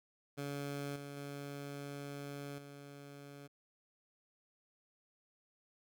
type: tone with level steps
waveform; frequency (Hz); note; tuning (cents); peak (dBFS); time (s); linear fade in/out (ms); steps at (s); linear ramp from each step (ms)
15% pulse; 142.1; C#3; +43; -33 / -39 / -37 / -44; 0.37-3.48; 20; 0.96 / 1.17 / 2.58; 2
effects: none